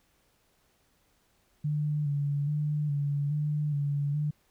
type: tone with vibrato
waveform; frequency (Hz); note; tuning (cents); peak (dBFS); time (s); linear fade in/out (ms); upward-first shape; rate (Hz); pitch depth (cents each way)
sine; 146.3; D3; -6; -26; 1.64-4.31; 10; square; 1.2; 36
effects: pink hiss -69 dBFS RMS until 4.5 s